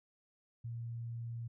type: tone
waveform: sine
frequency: 116.8 Hz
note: A#2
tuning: 4 cents sharp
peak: -39 dBFS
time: 0.64-1.48 s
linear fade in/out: 10 ms
effects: none